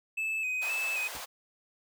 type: tone with vibrato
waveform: triangle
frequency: 2564 Hz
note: E7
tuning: 49 cents flat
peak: -28 dBFS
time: 0.17-1.08 s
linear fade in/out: 10 ms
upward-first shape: square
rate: 1.9 Hz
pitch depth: 37 cents each way
type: high-pass noise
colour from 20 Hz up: pink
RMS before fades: -41 dBFS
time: 0.61-1.26 s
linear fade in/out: 20 ms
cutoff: 600 Hz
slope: 24 dB/octave
type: noise with exponential decay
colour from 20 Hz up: pink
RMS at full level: -37 dBFS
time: 1.15-1.24 s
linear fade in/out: 1 ms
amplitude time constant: 18 ms
effects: none